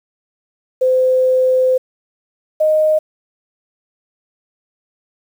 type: tone pair in turn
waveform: sine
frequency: 514 / 619.9 Hz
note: C5 / D#5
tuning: -31 / -7 cents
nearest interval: minor third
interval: 324 cents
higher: second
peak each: -10 dBFS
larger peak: neither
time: 0.81-1.78 / 2.6-2.99 s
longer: first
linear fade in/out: 10 ms
effects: 7-bit